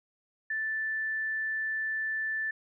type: tone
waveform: sine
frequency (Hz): 1760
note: A6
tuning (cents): 0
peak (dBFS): -29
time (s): 0.5-2.51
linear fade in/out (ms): 5
effects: none